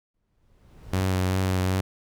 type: noise with exponential growth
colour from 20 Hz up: brown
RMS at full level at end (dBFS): -37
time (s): 0.14-1.02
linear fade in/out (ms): 5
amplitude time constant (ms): 190
type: tone with vibrato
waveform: sawtooth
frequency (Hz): 93.4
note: F#2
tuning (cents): +17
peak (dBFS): -18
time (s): 0.93-1.81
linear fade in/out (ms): 5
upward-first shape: sine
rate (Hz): 2.6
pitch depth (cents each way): 18
effects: none